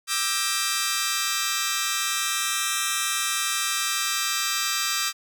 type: chord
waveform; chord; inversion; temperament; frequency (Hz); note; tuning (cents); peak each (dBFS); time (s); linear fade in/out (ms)
10% pulse; E half-diminished seventh; third; just; 1186.7 / 1318.5 / 1582.2 / 1898.7; D6 / E6 / G6 / Bb6; +18 / 0 / +16 / +31; -21; 0.07-5.13; 50
effects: none